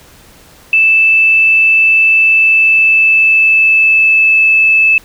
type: tone with pitch glide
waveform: sine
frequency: 2637 to 2619 Hz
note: E7 to E7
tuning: 0 to -12 cents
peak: -5 dBFS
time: 0.73-4.98 s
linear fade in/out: 2 ms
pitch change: -12 cents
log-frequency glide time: 2.22-4.37 s
effects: pink hiss -41 dBFS RMS until 5.04 s